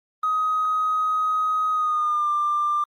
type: tone with pitch glide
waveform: triangle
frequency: 1258 to 1189.5 Hz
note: D#6 to D6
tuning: +19 to +22 cents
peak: -16 dBFS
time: 0.23-2.84 s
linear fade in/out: 5 ms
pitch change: -97 cents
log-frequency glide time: 1.71-2.3 s
effects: tanh soft clip ceiling -17 dBFS + Opus 24 kbps